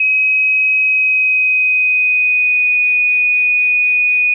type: tone with pitch glide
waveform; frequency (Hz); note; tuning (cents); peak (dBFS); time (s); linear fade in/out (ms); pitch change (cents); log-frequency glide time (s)
sine; 2538 to 2476; D#7 to D#7; +34 to -9; -10; 0-4.34; 5; -43; 0.81-2.81
effects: none